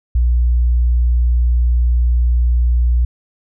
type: tone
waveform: sine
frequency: 60 Hz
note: B1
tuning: 49 cents flat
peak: -9 dBFS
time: 0.15-3.05 s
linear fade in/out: 5 ms
effects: tanh soft clip ceiling -7 dBFS